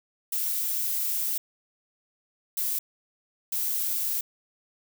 violet noise bursts at uneven times, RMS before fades -28 dBFS, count 3, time 0.32-1.38 / 2.57-2.79 / 3.52-4.21 s, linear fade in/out 5 ms, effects none

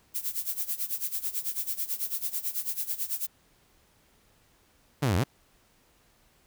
violet noise with tremolo, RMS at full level -29 dBFS, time 0.14-3.27 s, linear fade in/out 20 ms, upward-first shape sine, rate 9.1 Hz, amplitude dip 85%
sawtooth exponential two-way sweep, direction down then up, 155.56 to 82.3 to 155.56 Hz, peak -19 dBFS, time 5.02-5.24 s, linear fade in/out 10 ms, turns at 5.16 s
effects pink hiss -64 dBFS RMS until 6.46 s

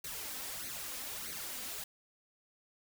white noise with flanger, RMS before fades -42 dBFS, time 0.04-1.84 s, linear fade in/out 5 ms, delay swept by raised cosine 0.47 to 3.97 ms, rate 1.6 Hz, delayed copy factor +0.7, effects none

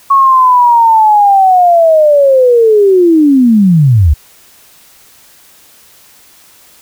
sine linear sweep, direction down, 1108.7 to 65.8 Hz, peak -3 dBFS, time 0.1-4.14 s, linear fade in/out 10 ms, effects white hiss -42 dBFS RMS until 6.81 s

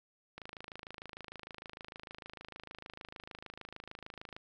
click train, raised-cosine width 0.3 ms, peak -29 dBFS, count 107, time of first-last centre 0.38-4.365 s, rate 26.6 Hz, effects none

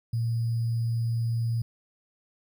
sine tone with sample-and-hold, 115.6 Hz, A#2, 14 cents flat, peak -24 dBFS, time 0.13-1.62 s, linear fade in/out 5 ms, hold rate 4900 Hz, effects none

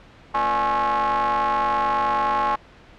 45% pulse ring-modulated tone, 123.47 Hz, B2, in tune, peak -16 dBFS, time 0.34-2.56 s, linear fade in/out 10 ms, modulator 963 Hz, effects pink hiss -48 dBFS RMS until 2.98 s + low-pass 3000 Hz 12 dB/octave

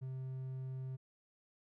triangle tone, 130.81 Hz, C3, in tune, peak -38 dBFS, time 0.01-0.97 s, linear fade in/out 20 ms, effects none

